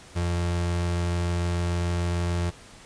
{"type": "tone", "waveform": "35% pulse", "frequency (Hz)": 86.8, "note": "F2", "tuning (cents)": -10, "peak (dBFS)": -22, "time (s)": [0.15, 2.51], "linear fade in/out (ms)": 20, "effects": ["pink hiss -48 dBFS RMS until 2.85 s", "resampled to 22050 Hz"]}